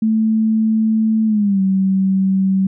sine tone with pitch glide, 220 to 191.52 Hz, A3 to G3, 0 to -40 cents, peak -12 dBFS, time 0.02-2.67 s, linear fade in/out 5 ms, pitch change -240 cents, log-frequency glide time 1.26-1.61 s, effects none

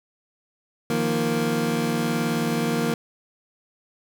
25% pulse chord, Eb suspended second, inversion none, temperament equal, 155.56 / 174.61 / 233.1 Hz, Eb3 / F3 / Bb3, 0 / 0 / 0 cents, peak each -24 / -25 / -20 dBFS, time 0.9-2.94 s, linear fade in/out 2 ms, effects none

